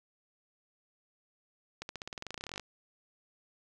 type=accelerating click train; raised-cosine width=0.2 ms; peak=-22 dBFS; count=21; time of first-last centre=1.82-2.597 s; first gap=71 ms; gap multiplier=0.93; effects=none